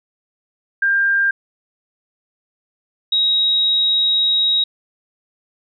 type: tone pair in turn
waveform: sine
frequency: 1596 / 3804 Hz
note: G6 / A#7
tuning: +31 / +34 cents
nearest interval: octave + minor third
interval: 1503 cents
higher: second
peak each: -13 / -13 dBFS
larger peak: neither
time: 0.82-1.31 / 3.12-4.64 s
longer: second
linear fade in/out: 5 ms
effects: none